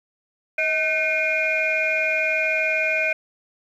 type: tone cluster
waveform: sine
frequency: 633 / 1525 / 2151 / 2432 Hz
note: D#5 / G6 / C7 / D#7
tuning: +30 / -48 / +47 / -40 cents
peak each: -25 / -27 / -26 / -21 dBFS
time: 0.58-3.13 s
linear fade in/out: 5 ms
effects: tanh soft clip ceiling -11 dBFS + 9-bit